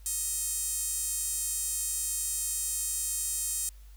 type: tone with high-pass filter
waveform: sawtooth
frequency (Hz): 629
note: D#5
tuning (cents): +19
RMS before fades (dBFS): -32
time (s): 0.06-3.69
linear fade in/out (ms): 0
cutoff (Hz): 8200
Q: 3.1
effects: added 50 Hz sine -47 dBFS peak until 3.96 s + white hiss -63 dBFS RMS until 3.96 s